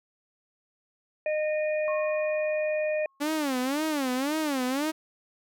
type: harmonic tone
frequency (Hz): 613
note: D#5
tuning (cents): -26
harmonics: 1 / 3 / 4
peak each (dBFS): -25 / -39 / -36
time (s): 1.26-3.06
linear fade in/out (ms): 2
type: tone with exponential decay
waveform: sine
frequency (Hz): 1085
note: C#6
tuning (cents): -37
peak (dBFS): -32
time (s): 1.88-3.4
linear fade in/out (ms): 0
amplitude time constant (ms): 330
type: tone with vibrato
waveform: sawtooth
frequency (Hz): 281.4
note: C#4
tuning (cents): +26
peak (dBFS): -22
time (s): 3.2-4.92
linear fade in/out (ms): 20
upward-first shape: sine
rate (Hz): 1.9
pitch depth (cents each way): 200
effects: none